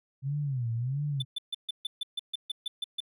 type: tone with vibrato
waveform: sine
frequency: 130 Hz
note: C3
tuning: 11 cents flat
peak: -28 dBFS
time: 0.22-1.25 s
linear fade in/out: 50 ms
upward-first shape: sine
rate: 1.5 Hz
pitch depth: 220 cents each way
type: tone bursts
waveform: triangle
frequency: 3520 Hz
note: A7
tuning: in tune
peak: -28 dBFS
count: 12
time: 1.2-3.004 s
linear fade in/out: 5 ms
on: 22 ms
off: 140 ms
effects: none